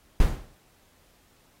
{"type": "noise with exponential decay", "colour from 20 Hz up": "brown", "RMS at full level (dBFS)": -17, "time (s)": [0.2, 0.55], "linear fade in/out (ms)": 2, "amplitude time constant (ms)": 76, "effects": ["pink hiss -62 dBFS RMS until 1.6 s", "AAC 48 kbps"]}